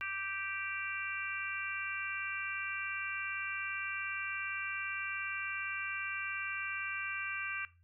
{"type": "harmonic tone", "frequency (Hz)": 391.3, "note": "G4", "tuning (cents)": -3, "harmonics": [3, 4, 5, 6, 7], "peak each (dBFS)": [-45, -40, -47, -42, -43], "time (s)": [0.01, 7.65], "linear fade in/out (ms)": 0, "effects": ["noise-tail reverb RT60 0.3 s tail -17 dB re dry", "added 86 Hz sine -63 dBFS peak until 7.83 s"]}